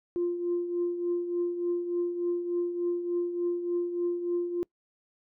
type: tone with tremolo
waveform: sine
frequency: 349.2 Hz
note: F4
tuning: in tune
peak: -23 dBFS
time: 0.16-4.63 s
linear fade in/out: 0 ms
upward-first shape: triangle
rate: 3.4 Hz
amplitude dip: 65%
effects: noise-tail reverb RT60 0.1 s tail -26 dB re dry + tanh soft clip ceiling -21 dBFS